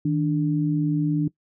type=tone pair together; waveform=sine; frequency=157.2 / 293.9 Hz; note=D#3 / D4; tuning=+18 / +1 cents; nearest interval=major seventh; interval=1083 cents; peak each=-22 dBFS; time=0.05-1.28 s; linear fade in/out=5 ms; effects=noise-tail reverb RT60 0.1 s tail -20 dB re dry